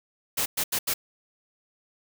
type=noise bursts at uneven times; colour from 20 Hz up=white; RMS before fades=-26 dBFS; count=4; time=0.37-0.46 / 0.57-0.64 / 0.72-0.79 / 0.87-0.94 s; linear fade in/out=10 ms; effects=none